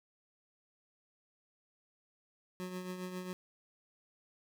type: tone with tremolo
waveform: 25% pulse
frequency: 182.8 Hz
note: F#3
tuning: 21 cents flat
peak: -34 dBFS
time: 2.6-3.33 s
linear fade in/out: 0 ms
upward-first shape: triangle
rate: 7.4 Hz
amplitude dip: 55%
effects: none